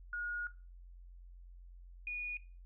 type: tone pair in turn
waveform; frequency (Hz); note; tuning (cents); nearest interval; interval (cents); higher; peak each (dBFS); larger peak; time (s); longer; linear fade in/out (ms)
sine; 1439 / 2455; F#6 / D#7; -49 / -24; major sixth; 925; second; -36 / -36; neither; 0.13-0.47 / 2.07-2.37; first; 2
effects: noise-tail reverb RT60 0.3 s tail -17 dB re dry + added 44 Hz sine -51 dBFS peak until 2.65 s